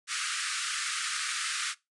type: band-pass noise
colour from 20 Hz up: pink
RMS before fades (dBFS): -33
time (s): 0.07-1.75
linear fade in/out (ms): 50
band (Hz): 1200 to 10000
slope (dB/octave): 96
effects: noise-tail reverb RT60 0.2 s tail -20 dB re dry